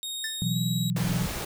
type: tone with pitch glide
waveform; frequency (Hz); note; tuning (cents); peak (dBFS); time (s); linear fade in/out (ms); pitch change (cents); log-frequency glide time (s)
sawtooth; 3729 to 3840; A#7 to B7; 0 to -49; -29; 0.03-0.9; 0; +51; 0.43-0.59
type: tone with exponential decay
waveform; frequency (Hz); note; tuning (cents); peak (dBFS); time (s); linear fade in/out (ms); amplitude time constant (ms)
square; 1770; A6; +10; -29; 0.24-0.44; 2; 42
type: chord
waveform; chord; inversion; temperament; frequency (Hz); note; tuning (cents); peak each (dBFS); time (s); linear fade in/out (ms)
sine; B suspended fourth; none; equal; 123.47 / 164.81 / 185; B2 / E3 / F#3; 0 / 0 / 0; -29; 0.42-1.26; 0
type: noise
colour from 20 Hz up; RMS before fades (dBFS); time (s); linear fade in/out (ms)
pink; -33; 0.96-1.45; 5
effects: none

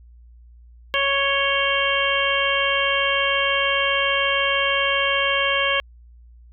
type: harmonic tone with a mistuned harmonic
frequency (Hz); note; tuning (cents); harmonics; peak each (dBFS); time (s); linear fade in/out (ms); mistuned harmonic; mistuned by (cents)
554.4; C#5; 0; 1 / 2 / 3 / 4 / 5 / 6; -25 / -25 / -25 / -25 / -25 / -25; 0.94-5.8; 0; 6; -87
effects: added 59 Hz sine -44 dBFS peak until 6.52 s

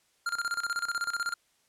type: tone with tremolo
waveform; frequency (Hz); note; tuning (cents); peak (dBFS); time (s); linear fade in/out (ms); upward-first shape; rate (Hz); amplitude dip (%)
square; 1396.9; F6; 0; -28; 0.26-1.34; 5; square; 16; 80
effects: white hiss -69 dBFS RMS until 1.68 s + low-pass 10000 Hz 12 dB/octave

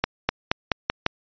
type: accelerating click train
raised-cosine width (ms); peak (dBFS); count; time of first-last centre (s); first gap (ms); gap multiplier
0.3; -3; 6; 0.04-1.064; 250; 0.9
effects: resampled to 11025 Hz

